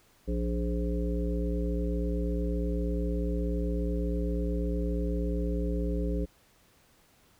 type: harmonic tone with a mistuned harmonic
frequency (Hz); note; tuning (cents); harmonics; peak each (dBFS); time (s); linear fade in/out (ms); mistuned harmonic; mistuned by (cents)
58.3; A#1; +1; 1 / 3 / 5 / 7 / 9; -29 / -34 / -36 / -37 / -39; 0.27-6.26; 20; 7; +34
effects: pink hiss -63 dBFS RMS until 7.39 s